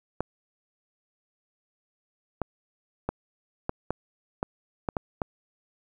clicks, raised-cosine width 1 ms, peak -13 dBFS, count 9, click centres 0.206 / 2.417 / 3.09 / 3.694 / 3.906 / 4.429 / 4.888 / 4.968 / 5.218 s, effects 9-bit

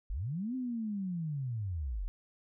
sine linear two-way sweep, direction up then down, 36.71 to 262.1 to 36.71 Hz, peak -33 dBFS, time 0.1-2.08 s, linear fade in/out 0 ms, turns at 0.55 s, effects none

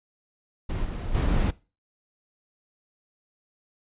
brown noise with level steps, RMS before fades -28 / -31 / -22 dBFS, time 0.69-1.51 s, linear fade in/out 10 ms, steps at 0.84 / 1.14 s, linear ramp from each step 10 ms, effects noise-tail reverb RT60 0.3 s tail -20 dB re dry + resampled to 8000 Hz

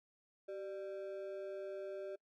triangle ring-modulated tone, 490.1 Hz, B4, 13 cents flat, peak -37 dBFS, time 0.48-2.16 s, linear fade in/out 10 ms, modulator 105 Hz, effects noise-tail reverb RT60 0.1 s tail -24 dB re dry

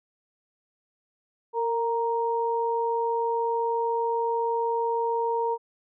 sine tone pair together, 460.3 / 934 Hz, A#4 / A#5, -22 / +3 cents, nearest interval octave, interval 1225 cents, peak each -26 dBFS, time 1.53-5.58 s, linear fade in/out 50 ms, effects none

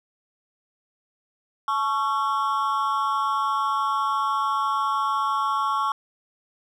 triangle tone with amplitude modulation, 1108.7 Hz, C#6, in tune, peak -15 dBFS, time 1.68-5.92 s, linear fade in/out 2 ms, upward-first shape sine, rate 246 Hz, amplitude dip 100%, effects none

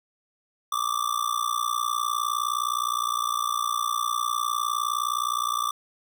square tone with amplitude modulation, 1174.7 Hz, D6, in tune, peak -21 dBFS, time 0.72-5.71 s, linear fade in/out 5 ms, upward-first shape sine, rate 59.6 Hz, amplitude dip 95%, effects none

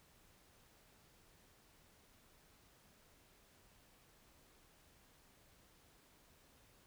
silence, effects pink hiss -68 dBFS RMS until 6.86 s

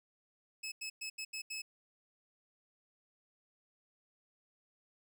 20% pulse tone bursts at uneven times, 2591 Hz, E7, 30 cents flat, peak -35 dBFS, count 6, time 0.63-0.72 / 0.81-0.9 / 1.01-1.1 / 1.18-1.25 / 1.33-1.42 / 1.5-1.62 s, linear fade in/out 10 ms, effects none

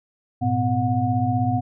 sine tone cluster, 104.8 / 120.6 / 253.6 / 727 Hz, G#2 / B2 / B3 / F#5, +16 / -41 / +46 / -31 cents, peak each -24 dBFS, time 0.41-1.61 s, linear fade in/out 20 ms, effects none

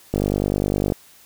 click train, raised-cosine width 2 ms, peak -7 dBFS, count 40, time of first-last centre 0.14-0.922 s, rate 49.9 Hz, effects white hiss -50 dBFS RMS until 1.25 s

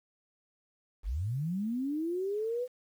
sine linear sweep, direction up, 38.14 to 508 Hz, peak -30 dBFS, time 1.03-2.68 s, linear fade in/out 50 ms, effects 10-bit

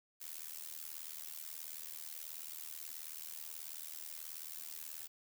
blue noise with amplitude modulation, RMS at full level -43 dBFS, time 0.2-5.08 s, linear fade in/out 20 ms, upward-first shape sine, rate 78.5 Hz, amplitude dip 95%, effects none

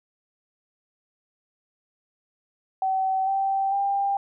sine tone with pitch steps, 763 / 779 / 795.4 Hz, G5 / G5 / G5, -47 / -11 / +25 cents, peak -21 dBFS, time 2.82-4.17 s, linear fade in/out 2 ms, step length 450 ms, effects none

